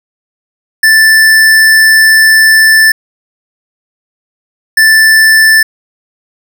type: tone bursts at uneven times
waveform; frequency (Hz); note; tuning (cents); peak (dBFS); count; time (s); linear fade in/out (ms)
square; 1762; A6; +2; -3; 2; 0.83-2.92 / 4.77-5.63; 5
effects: none